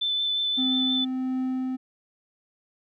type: tone with vibrato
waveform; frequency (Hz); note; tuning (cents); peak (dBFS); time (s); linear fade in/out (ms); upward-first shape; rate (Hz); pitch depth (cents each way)
sine; 3520; A7; 0; -23; 0.01-1.05; 10; triangle; 5.7; 14
type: tone with tremolo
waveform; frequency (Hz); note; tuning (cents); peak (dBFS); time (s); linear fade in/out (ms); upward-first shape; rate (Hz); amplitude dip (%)
triangle; 258.3; C4; -22; -22; 0.57-1.77; 20; triangle; 1.5; 25
effects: none